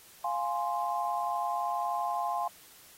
sine chord, F minor, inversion none, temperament equal, 698.5 / 830.6 / 1046.5 Hz, F5 / Ab5 / C6, 0 / 0 / 0 cents, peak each -33 dBFS, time 0.24-2.48 s, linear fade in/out 5 ms, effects white hiss -55 dBFS RMS until 2.97 s + AAC 48 kbps

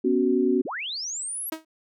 sine chord, B suspended second, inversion none, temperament equal with one note detuned, 246.9 / 277.2 / 371.7 Hz, B3 / C#4 / F#4, 0 / 0 / +8 cents, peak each -24 / -24 / -22 dBFS, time 0.04-0.62 s, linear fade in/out 10 ms
sine linear sweep, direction up, 174.61 to 11770 Hz, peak -29 dBFS, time 0.65-1.5 s, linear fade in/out 5 ms
sawtooth tone with exponential decay, 318.3 Hz, D#4, 39 cents sharp, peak -22 dBFS, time 1.52-1.65 s, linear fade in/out 5 ms, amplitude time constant 28 ms
effects none

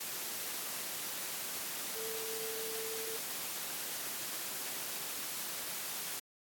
sine tone in noise, 446.3 Hz, A4, 25 cents sharp, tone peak -43 dBFS, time 1.95-3.17 s, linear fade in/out 10 ms, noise white, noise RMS -40 dBFS, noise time 0-6.2 s, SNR -6 dB, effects high-pass 150 Hz 12 dB/octave + AAC 64 kbps

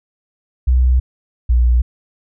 sine tone pair in turn, 63 / 60.34 Hz, B1 / B1, +35 / -40 cents, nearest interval minor second, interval 75 cents, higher first, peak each -9 dBFS, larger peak neither, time 0.67-1 / 1.49-1.82 s, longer neither, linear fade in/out 10 ms, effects none

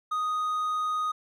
triangle tone, 1244.5 Hz, D#6, in tune, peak -24 dBFS, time 0.11-1.12 s, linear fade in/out 10 ms, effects none

